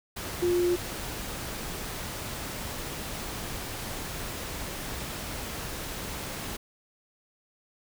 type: tone in noise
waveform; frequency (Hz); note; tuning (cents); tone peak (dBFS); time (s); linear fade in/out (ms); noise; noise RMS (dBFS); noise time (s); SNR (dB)
sine; 352.6; F4; +17; -22; 0.42-0.76; 10; pink; -36; 0.16-6.57; +11
effects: none